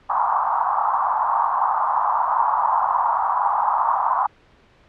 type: band-pass noise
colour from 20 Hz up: white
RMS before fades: -20 dBFS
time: 0.09-4.27 s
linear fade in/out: 10 ms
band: 810 to 1100 Hz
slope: 48 dB/octave
effects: pink hiss -54 dBFS RMS until 4.88 s + low-pass 3000 Hz 12 dB/octave